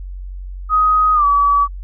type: tone with pitch glide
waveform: sine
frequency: 1255 to 1144.2 Hz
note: D#6 to D6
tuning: +15 to -45 cents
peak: -10 dBFS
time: 0.69-1.68 s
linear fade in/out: 50 ms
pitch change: -160 cents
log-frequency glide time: 1.14-1.25 s
effects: added 46 Hz sine -26 dBFS peak until 1.83 s